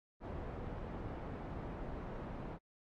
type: low-pass noise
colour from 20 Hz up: pink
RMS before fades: -44 dBFS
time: 0.2-2.59 s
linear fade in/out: 50 ms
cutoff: 950 Hz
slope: 12 dB/octave
effects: AAC 48 kbps